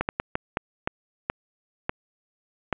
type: slowing click train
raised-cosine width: 0.5 ms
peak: -9 dBFS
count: 9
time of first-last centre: 0.01-2.727 s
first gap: 79 ms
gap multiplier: 1.4
effects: resampled to 8000 Hz + 8-bit